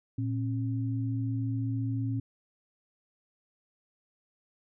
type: tone pair together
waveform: sine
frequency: 114.3 / 270.5 Hz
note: A#2 / C#4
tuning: -34 / -42 cents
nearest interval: octave + minor third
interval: 1492 cents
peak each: -29 / -34 dBFS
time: 0.18-2.2 s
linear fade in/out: 5 ms
effects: none